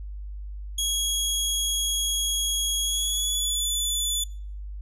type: tone with pitch glide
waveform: 20% pulse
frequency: 3315 to 3474 Hz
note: G#7 to A7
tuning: -4 to -23 cents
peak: -18 dBFS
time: 0.78-4.24 s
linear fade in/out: 5 ms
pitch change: +81 cents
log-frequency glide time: 2.82-3.67 s
effects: noise-tail reverb RT60 0.5 s tail -24 dB re dry + added 50 Hz sine -33 dBFS peak until 4.81 s